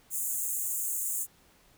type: high-pass noise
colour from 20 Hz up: pink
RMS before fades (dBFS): -32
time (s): 0.1-1.27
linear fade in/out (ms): 50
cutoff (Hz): 6700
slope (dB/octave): 96
effects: pink hiss -62 dBFS RMS until 1.77 s